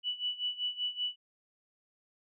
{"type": "tone with tremolo", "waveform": "sine", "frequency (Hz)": 2960, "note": "F#7", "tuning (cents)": 0, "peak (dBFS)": -29, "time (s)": [0.03, 1.16], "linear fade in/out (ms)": 50, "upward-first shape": "sine", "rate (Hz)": 5.2, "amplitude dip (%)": 85, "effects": []}